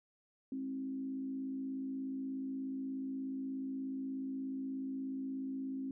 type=tone with frequency modulation; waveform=sine; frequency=266.2 Hz; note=C4; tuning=30 cents sharp; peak=-37 dBFS; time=0.52-5.91 s; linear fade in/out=2 ms; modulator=56.7 Hz; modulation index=0.44; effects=none